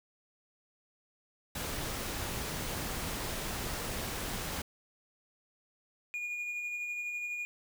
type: noise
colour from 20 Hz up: pink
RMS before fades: -37 dBFS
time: 1.55-4.62 s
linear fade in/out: 5 ms
type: tone with tremolo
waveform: triangle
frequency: 2438 Hz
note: D#7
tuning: 36 cents flat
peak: -32 dBFS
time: 6.14-7.45 s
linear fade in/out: 0 ms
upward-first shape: sine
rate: 12 Hz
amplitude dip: 30%
effects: none